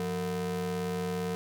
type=ring-modulated tone; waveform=square; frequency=138.59 Hz; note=C#3; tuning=in tune; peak=-28 dBFS; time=0-1.35 s; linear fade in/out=0 ms; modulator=316 Hz; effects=none